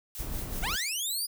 blue noise with tremolo, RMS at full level -39 dBFS, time 0.15-0.89 s, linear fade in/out 0 ms, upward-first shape sine, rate 5.3 Hz, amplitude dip 60%
brown noise, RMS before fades -35 dBFS, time 0.19-0.76 s, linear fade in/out 10 ms
15% pulse linear sweep, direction up, 631 to 4978 Hz, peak -23 dBFS, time 0.62-1.27 s, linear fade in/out 20 ms
effects none

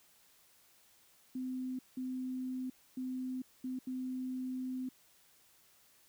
sine tone bursts at uneven times, 256.5 Hz, C4, 34 cents flat, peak -36 dBFS, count 5, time 1.35-1.79 / 1.97-2.7 / 2.97-3.42 / 3.64-3.79 / 3.87-4.89 s, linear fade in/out 5 ms, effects white hiss -66 dBFS RMS until 6.08 s

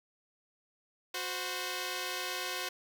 5% pulse tone pair together, 366 / 518 Hz, F#4 / C5, -19 / -17 cents, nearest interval tritone, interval 602 cents, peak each -26 / -26 dBFS, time 1.14-2.69 s, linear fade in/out 5 ms, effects none

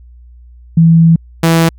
sine / sawtooth tone pair in turn, 164.81 / 164.81 Hz, E3 / E3, 0 / 0 cents, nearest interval unison, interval 0 cents, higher neither, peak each -3 dBFS, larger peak neither, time 0.77-1.16 / 1.43-1.69 s, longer first, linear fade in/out 5 ms, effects added 60 Hz sine -35 dBFS peak until 1.78 s

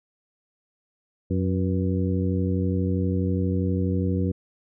harmonic tone with a mistuned harmonic, 92.3 Hz, F#2, 4 cents flat, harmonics 1 / 2 / 3 / 4 / 5, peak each -24 / -26 / -29 / -33 / -33 dBFS, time 1.3-4.32 s, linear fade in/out 10 ms, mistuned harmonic 5, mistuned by +74 cents, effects none

